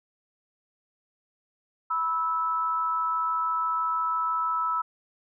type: tone pair together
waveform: sine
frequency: 983 / 1309.1 Hz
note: B5 / E6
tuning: -8 / -12 cents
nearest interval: perfect fourth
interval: 496 cents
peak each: -30 / -25 dBFS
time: 1.9-4.82 s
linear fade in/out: 10 ms
effects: none